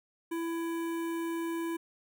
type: tone with notch filter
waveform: square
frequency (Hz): 333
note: E4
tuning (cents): +18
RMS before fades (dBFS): -34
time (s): 0.31-1.77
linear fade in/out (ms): 10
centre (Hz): 4800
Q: 0.74
effects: none